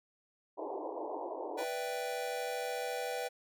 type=band-pass noise; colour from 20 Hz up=pink; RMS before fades=-40 dBFS; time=0.57-1.65 s; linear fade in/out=20 ms; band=300 to 1000 Hz; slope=96 dB/octave
type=chord; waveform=square; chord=E minor seventh; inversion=second; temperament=equal; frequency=493.9 / 587.3 / 659.3 / 784 Hz; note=B4 / D5 / E5 / G5; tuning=0 / 0 / 0 / 0 cents; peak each=-39 / -45 / -44 / -41 dBFS; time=1.57-3.29 s; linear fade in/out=20 ms
effects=none